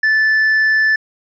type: tone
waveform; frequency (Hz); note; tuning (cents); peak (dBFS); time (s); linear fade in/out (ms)
triangle; 1751; A6; -9; -9; 0.03-0.96; 5
effects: resampled to 16000 Hz